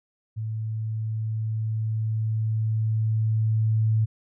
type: tone with level ramp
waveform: sine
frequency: 110 Hz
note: A2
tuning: in tune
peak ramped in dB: -27 to -18 dBFS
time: 0.36-4.06 s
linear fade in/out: 20 ms
effects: none